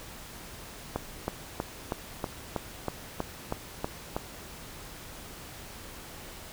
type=click train; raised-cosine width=1 ms; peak=-15 dBFS; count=11; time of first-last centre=0.96-4.165 s; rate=3.12 Hz; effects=pink hiss -45 dBFS RMS until 6.52 s